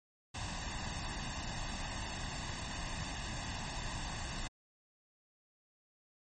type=noise with comb filter; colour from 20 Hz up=pink; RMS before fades=-40 dBFS; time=0.34-4.48 s; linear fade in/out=10 ms; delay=1.1 ms; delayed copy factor=+0.7; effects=MP3 32 kbps